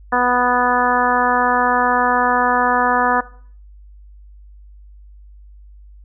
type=harmonic tone; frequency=246.9 Hz; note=B3; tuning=in tune; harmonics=1 / 2 / 3 / 4 / 5 / 6 / 7; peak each=-24 / -22 / -19 / -19 / -21 / -23 / -21 dBFS; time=0.12-3.21 s; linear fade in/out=10 ms; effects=noise-tail reverb RT60 0.5 s tail -18 dB re dry + added 50 Hz sine -39 dBFS peak until 6.04 s